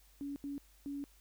sine tone bursts at uneven times, 282.6 Hz, C#4, 34 cents sharp, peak -38 dBFS, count 3, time 0.21-0.36 / 0.44-0.58 / 0.86-1.04 s, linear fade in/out 0 ms, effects added 50 Hz sine -63 dBFS peak until 1.2 s + white hiss -67 dBFS RMS until 1.2 s

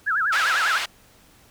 sine tone with vibrato, 1480 Hz, F#6, in tune, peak -19 dBFS, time 0.06-0.79 s, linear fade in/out 20 ms, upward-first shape sine, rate 10 Hz, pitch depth 250 cents each way
white band-pass noise, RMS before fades -27 dBFS, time 0.32-0.86 s, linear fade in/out 10 ms, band 950 to 3100 Hz, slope 12 dB/octave
effects pink hiss -54 dBFS RMS until 1.5 s

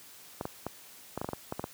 clicks, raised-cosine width 1 ms, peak -19 dBFS, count 11, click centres 0.411 / 0.454 / 0.666 / 1.176 / 1.215 / 1.245 / 1.289 / 1.333 / 1.524 / 1.595 / 1.641 s, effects white hiss -52 dBFS RMS until 1.73 s + high-pass 80 Hz 12 dB/octave

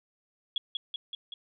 sine tone with echo, 3343 Hz, G#7, 11 cents sharp, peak -26 dBFS, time 0.56-0.58 s, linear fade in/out 2 ms, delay 190 ms, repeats 4, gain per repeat -3 dB, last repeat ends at 1.34 s, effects none

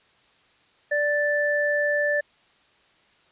sine tone pair together, 586.8 / 1760 Hz, D5 / A6, -2 / 0 cents, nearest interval octave + perfect fifth, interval 1902 cents, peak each -23 dBFS, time 0.91-2.21 s, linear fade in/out 10 ms, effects white hiss -60 dBFS RMS until 3.31 s + resampled to 8000 Hz

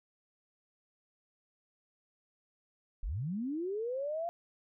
sine linear sweep, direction up, 30.24 to 698.5 Hz, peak -33 dBFS, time 3.03-4.29 s, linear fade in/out 0 ms, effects none

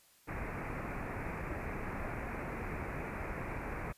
pink low-pass noise, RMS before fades -40 dBFS, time 0.27-3.93 s, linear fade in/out 20 ms, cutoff 2500 Hz, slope 96 dB/octave, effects white hiss -65 dBFS RMS until 3.97 s + resampled to 32000 Hz

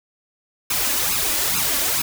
white noise with flanger, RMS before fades -21 dBFS, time 0.7-2.02 s, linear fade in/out 5 ms, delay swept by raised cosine 0.77 to 3.57 ms, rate 2.3 Hz, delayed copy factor +0.75, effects none

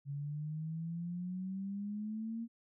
sine exponential sweep, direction up, 139.5 to 233 Hz, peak -37 dBFS, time 0.05-2.48 s, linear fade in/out 50 ms, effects none

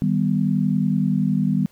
sine chord, Eb augmented, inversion none, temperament equal, 155.56 / 196 / 246.9 Hz, Eb3 / G3 / B3, 0 / 0 / 0 cents, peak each -22 / -20 / -23 dBFS, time 0.02-1.66 s, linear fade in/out 0 ms, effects pink hiss -57 dBFS RMS until 1.71 s

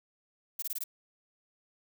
violet noise bursts, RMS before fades -35 dBFS, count 5, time 0.59-0.839 s, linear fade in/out 5 ms, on 33 ms, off 21 ms, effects none

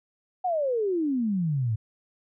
sine exponential sweep, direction down, 758 to 104.3 Hz, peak -23 dBFS, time 0.44-1.76 s, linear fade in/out 10 ms, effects none

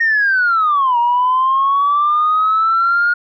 sine linear two-way sweep, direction down then up, 1863 to 941 to 1433 Hz, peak -10 dBFS, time 0-3.14 s, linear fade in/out 10 ms, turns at 0.98 s, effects tanh soft clip ceiling -7 dBFS

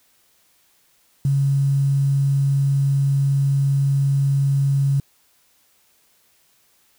sine tone with quantisation, 138.6 Hz, C#3, in tune, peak -15 dBFS, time 1.25-5 s, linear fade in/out 2 ms, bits 7, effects white hiss -60 dBFS RMS until 6.98 s

